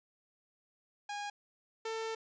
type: tone pair in turn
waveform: sawtooth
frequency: 820 / 447.1 Hz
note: G#5 / A4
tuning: -22 / +28 cents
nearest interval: major seventh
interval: 1050 cents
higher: first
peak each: -34 / -32 dBFS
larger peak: second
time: 1.09-1.3 / 1.85-2.15 s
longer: second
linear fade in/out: 5 ms
effects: resampled to 16000 Hz